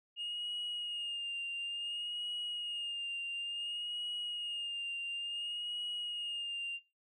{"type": "tone with vibrato", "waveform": "sine", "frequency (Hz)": 2844, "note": "F7", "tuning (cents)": 31, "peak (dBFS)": -35, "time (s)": [0.16, 6.8], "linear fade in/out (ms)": 50, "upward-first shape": "sine", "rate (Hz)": 0.57, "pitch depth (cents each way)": 36, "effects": ["noise-tail reverb RT60 0.3 s tail -23 dB re dry", "tanh soft clip ceiling -34 dBFS"]}